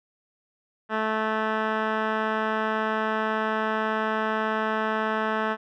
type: tone with low-pass filter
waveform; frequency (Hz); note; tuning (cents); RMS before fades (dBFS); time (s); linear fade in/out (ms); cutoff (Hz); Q
10% pulse; 218.2; A3; -14; -26; 0.89-5.57; 50; 1900; 2.7
effects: none